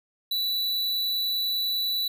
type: tone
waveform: square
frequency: 3955 Hz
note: B7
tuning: 2 cents sharp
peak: -25 dBFS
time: 0.31-2.08 s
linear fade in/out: 5 ms
effects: none